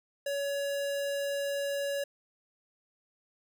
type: tone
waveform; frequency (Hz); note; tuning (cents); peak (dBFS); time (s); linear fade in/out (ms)
square; 563; C#5; +27; -31; 0.26-2.04; 5
effects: none